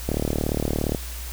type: click train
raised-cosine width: 2 ms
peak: -10 dBFS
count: 33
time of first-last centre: 0.09-0.948 s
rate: 37.3 Hz
effects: added 60 Hz sine -32 dBFS peak until 1.32 s + white hiss -38 dBFS RMS until 1.32 s